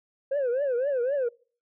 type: tone with vibrato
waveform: sine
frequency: 525 Hz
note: C5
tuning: 6 cents sharp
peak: -21 dBFS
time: 0.31-1.29 s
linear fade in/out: 10 ms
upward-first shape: triangle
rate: 3.9 Hz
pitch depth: 210 cents each way
effects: noise-tail reverb RT60 0.4 s tail -24 dB re dry + tanh soft clip ceiling -22 dBFS